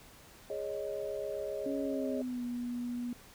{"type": "chord", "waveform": "sine", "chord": "Ab suspended fourth", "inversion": "none", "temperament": "equal", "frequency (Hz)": [415.3, 554.4, 622.3], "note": ["Ab4", "Db5", "Eb5"], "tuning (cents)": [0, 0, 0], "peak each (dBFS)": -39, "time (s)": [0.5, 2.22], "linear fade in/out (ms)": 2}
{"type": "tone with pitch glide", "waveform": "sine", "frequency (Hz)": [277.2, 242.7], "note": ["C#4", "B3"], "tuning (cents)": [0, -30], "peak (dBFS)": -34, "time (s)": [1.66, 3.13], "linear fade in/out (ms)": 2, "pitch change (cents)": -230, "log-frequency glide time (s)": [1.82, 2.44]}
{"effects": ["pink hiss -56 dBFS RMS until 3.34 s"]}